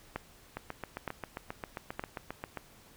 two click trains, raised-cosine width 0.5 ms, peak -19 / -22 dBFS, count 3 / 16, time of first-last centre 0.16-1.995 / 0.57-2.573 s, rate 1.09 / 7.49 Hz, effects pink hiss -58 dBFS RMS until 2.96 s

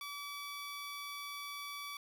15% pulse tone, 1148 Hz, D6, 40 cents flat, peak -36 dBFS, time 0.01-1.97 s, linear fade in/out 2 ms, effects none

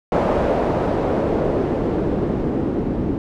white noise with low-pass filter sweep, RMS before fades -20 dBFS, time 0.12-3.18 s, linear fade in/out 0 ms, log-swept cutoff 650 to 290 Hz, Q 1.4, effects none

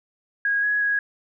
sine tone with pitch steps, 1643 / 1673 / 1657 Hz, G#6 / G#6 / G#6, -19 / +12 / -4 cents, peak -19 dBFS, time 0.45-0.99 s, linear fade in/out 2 ms, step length 180 ms, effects none

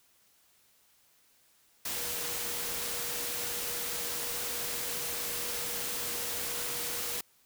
sine tone in noise, 479.3 Hz, A#4, 48 cents sharp, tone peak -46 dBFS, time 1.96-7.19 s, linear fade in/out 5 ms, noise white, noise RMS -35 dBFS, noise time 1.85-7.21 s, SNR -14 dB, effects white hiss -66 dBFS RMS until 7.45 s

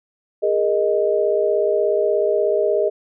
sine chord, Ab suspended second, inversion none, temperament equal with one note detuned, 409.6 / 466.2 / 622.3 Hz, Ab4 / Bb4 / Eb5, -24 / 0 / 0 cents, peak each -19 / -22 / -19 dBFS, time 0.42-2.9 s, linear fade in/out 20 ms, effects none

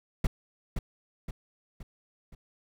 brown noise with echo, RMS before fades -23 dBFS, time 0.24-0.27 s, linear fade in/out 5 ms, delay 520 ms, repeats 4, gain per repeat -6 dB, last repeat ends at 2.35 s, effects none

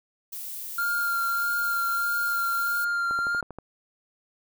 violet noise, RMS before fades -36 dBFS, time 0.32-2.85 s, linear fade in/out 10 ms
triangle tone with vibrato, 1396.9 Hz, F6, in tune, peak -22 dBFS, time 0.78-3.41 s, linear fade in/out 5 ms, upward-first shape sine, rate 1.6 Hz, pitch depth 17 cents each way
click train, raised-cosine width 1 ms, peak -24 dBFS, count 7, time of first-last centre 3.11-3.586 s, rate 12.6 Hz
effects none

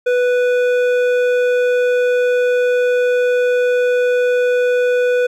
sine tone with hard clipping, 493.9 Hz, B4, in tune, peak -14 dBFS, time 0.06-5.27 s, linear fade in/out 10 ms, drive 10 dB, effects none

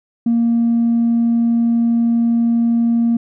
triangle tone with tanh clipping, 233.1 Hz, A#3, in tune, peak -12 dBFS, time 0.26-3.17 s, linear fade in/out 5 ms, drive 5 dB, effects none

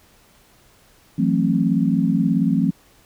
sine chord, F# half-diminished seventh, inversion third, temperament just, 166.5 / 185 / 222 / 266.4 Hz, E3 / F#3 / A3 / C4, +18 / 0 / +16 / +31 cents, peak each -21 dBFS, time 1.18-2.71 s, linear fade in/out 10 ms, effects pink hiss -54 dBFS RMS until 3.05 s

